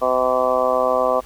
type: harmonic tone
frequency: 127.7 Hz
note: C3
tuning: 42 cents flat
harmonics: 2 / 3 / 4 / 5 / 6 / 7 / 8 / 9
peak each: -31 / -30 / -20 / -20 / -26 / -31 / -25 / -23 dBFS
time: 0.01-1.21 s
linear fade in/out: 20 ms
effects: added 50 Hz sine -46 dBFS peak until 1.25 s + pink hiss -46 dBFS RMS until 1.25 s